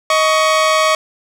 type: tone pair together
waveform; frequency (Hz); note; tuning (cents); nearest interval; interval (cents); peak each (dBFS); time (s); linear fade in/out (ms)
sawtooth; 628 / 1119; D#5 / C#6; +16 / +16; minor seventh; 1000; -10; 0.1-0.95; 2
effects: low-pass 8000 Hz 12 dB/octave + 7-bit